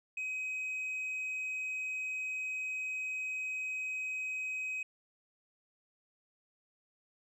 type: tone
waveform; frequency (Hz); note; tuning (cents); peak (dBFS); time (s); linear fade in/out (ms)
sine; 2528; D#7; +27; -32; 0.17-4.83; 5
effects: tanh soft clip ceiling -34 dBFS